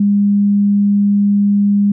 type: tone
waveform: sine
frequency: 202.8 Hz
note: G#3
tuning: 41 cents flat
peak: -9 dBFS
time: 0-1.92 s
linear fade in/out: 5 ms
effects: none